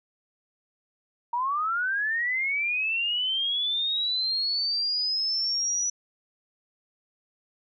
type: linear sweep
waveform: sine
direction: up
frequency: 930 to 5920 Hz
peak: -24 dBFS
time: 1.33-5.9 s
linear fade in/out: 5 ms
effects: none